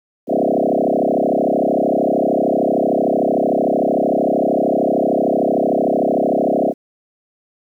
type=tone with frequency modulation; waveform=sine; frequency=460.1 Hz; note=A#4; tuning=23 cents flat; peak=-13 dBFS; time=0.27-6.74 s; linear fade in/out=50 ms; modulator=33.2 Hz; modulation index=7.2; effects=9-bit